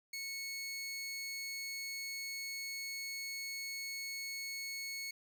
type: tone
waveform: 20% pulse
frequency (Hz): 2200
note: C#7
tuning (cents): -14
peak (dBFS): -35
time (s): 0.13-5.11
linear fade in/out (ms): 5
effects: none